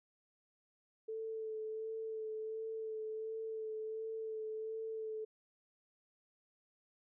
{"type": "tone with vibrato", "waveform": "sine", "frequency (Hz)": 440, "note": "A4", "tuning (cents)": 0, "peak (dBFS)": -39, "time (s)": [1.08, 5.25], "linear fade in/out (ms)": 10, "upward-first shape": "sine", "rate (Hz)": 1.4, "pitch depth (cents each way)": 18, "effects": []}